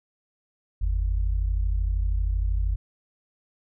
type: tone pair together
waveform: sine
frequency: 48.86 / 81.7 Hz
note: G1 / E2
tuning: -5 / -15 cents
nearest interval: major sixth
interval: 890 cents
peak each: -22 / -29 dBFS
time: 0.81-2.76 s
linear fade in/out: 10 ms
effects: none